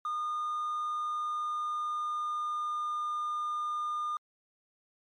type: tone with pitch glide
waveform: triangle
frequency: 1220 to 1211.6 Hz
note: D#6 to D#6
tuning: -34 to -46 cents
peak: -28 dBFS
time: 0.05-4.17 s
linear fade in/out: 2 ms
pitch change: -12 cents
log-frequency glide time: 0.73-3.05 s
effects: tanh soft clip ceiling -25 dBFS + MP3 48 kbps